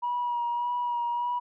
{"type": "tone with vibrato", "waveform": "sine", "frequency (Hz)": 962, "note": "B5", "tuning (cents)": -46, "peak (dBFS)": -25, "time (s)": [0.02, 1.4], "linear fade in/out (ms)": 20, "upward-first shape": "sine", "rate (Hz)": 1.7, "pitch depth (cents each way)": 21, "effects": ["tanh soft clip ceiling -22 dBFS"]}